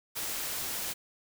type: noise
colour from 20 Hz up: white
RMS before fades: -35 dBFS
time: 0.15-0.94 s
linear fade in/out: 20 ms
effects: none

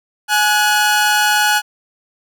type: tone pair together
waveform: sawtooth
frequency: 840.5 / 1465 Hz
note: G#5 / F#6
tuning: +20 / -18 cents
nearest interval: minor seventh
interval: 962 cents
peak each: -11 dBFS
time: 0.28-1.62 s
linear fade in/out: 50 ms
effects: none

